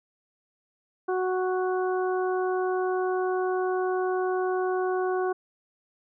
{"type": "harmonic tone", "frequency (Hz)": 370, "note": "F#4", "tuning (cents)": 0, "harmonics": [1, 2, 3, 4], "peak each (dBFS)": [-25, -31, -35, -37], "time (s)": [1.08, 5.33], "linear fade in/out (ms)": 10, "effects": []}